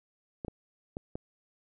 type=clicks; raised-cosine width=2 ms; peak=-23 dBFS; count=4; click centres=0.448 / 0.482 / 0.969 / 1.155 s; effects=none